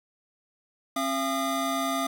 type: tone cluster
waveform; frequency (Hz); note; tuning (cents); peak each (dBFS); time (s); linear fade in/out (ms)
square; 269 / 680 / 1218; C4 / F5 / D#6; +48 / -46 / -37; -31; 0.96-2.07; 5
effects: none